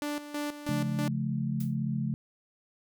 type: tone with tremolo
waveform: sawtooth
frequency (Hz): 293.7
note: D4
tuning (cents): 0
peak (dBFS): -27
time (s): 0.02-1.08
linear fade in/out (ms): 0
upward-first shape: square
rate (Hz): 3.1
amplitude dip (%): 70
type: chord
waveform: sine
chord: Db augmented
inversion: none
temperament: just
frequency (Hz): 138.59 / 173.24 / 216.5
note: Db3 / F3 / A3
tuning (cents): 0 / -14 / -28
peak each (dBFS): -31 / -35 / -32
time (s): 0.69-2.14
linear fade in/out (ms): 0
type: noise with exponential decay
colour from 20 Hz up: blue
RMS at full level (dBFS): -41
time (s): 1.6-1.76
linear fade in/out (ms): 5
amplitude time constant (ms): 34
effects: none